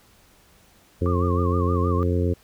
harmonic tone, 88.3 Hz, F2, 20 cents sharp, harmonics 1 / 2 / 3 / 4 / 5 / 6, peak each -21 / -29 / -28 / -29 / -28 / -33 dBFS, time 1.01-2.34 s, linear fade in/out 10 ms
sine tone with vibrato, 1136 Hz, C#6, 42 cents sharp, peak -28 dBFS, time 1.06-2.03 s, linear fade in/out 0 ms, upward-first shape sine, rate 6.4 Hz, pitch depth 120 cents each way
effects pink hiss -56 dBFS RMS until 2.43 s

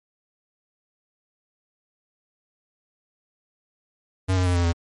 square tone with pitch steps, 93.8 / 91.45 / 89.15 / 86.91 / 84.73 Hz, F#2 / F#2 / F2 / F2 / E2, +24 / -20 / +36 / -8 / +48 cents, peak -19 dBFS, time 4.28-4.73 s, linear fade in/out 20 ms, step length 90 ms, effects MP3 48 kbps

